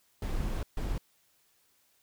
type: noise bursts at uneven times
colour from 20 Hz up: brown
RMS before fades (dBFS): -32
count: 2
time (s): 0.22-0.63 / 0.77-0.98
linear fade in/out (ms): 2
effects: white hiss -69 dBFS RMS until 2.02 s